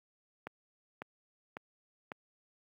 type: click train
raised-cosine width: 0.5 ms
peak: -25 dBFS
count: 4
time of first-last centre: 0.47-2.118 s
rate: 1.82 Hz
effects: high-pass 150 Hz 12 dB/octave + 11-bit